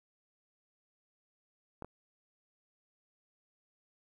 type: clicks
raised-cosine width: 1 ms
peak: -28 / -30 dBFS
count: 2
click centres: 1.823 / 1.846 s
effects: 11-bit